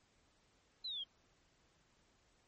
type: exponential sweep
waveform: sine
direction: down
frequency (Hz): 4147 to 3137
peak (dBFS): -40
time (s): 0.84-1.04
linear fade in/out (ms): 10
effects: pink hiss -73 dBFS RMS until 2.47 s + MP3 32 kbps